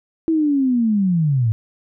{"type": "linear sweep", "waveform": "sine", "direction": "down", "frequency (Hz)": [329.6, 105], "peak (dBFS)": -14, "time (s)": [0.28, 1.52], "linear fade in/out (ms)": 0, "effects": []}